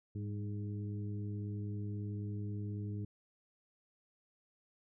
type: harmonic tone with a mistuned harmonic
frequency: 103.83 Hz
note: G#2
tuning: in tune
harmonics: 1 / 2 / 3 / 4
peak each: -38 / -45 / -48 / -53 dBFS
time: 0.15-3.05 s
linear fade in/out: 5 ms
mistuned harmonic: 2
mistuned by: -45 cents
effects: none